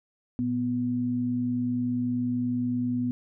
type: tone pair together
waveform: sine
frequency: 116.54 / 246.9 Hz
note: A#2 / B3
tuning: 0 / 0 cents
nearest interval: octave + minor second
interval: 1300 cents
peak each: -33 / -25 dBFS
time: 0.39-3.11 s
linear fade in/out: 0 ms
effects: none